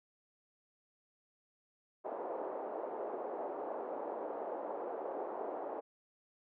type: band-pass noise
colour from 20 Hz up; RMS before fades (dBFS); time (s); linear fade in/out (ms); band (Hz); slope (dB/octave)
white; -41; 2.04-5.81; 20; 360 to 770; 24
effects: none